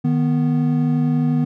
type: tone pair together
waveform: triangle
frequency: 154.31 / 245.8 Hz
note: D#3 / B3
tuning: -14 / -8 cents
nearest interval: minor sixth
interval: 806 cents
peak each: -16 dBFS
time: 0.04-1.45 s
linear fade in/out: 10 ms
effects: none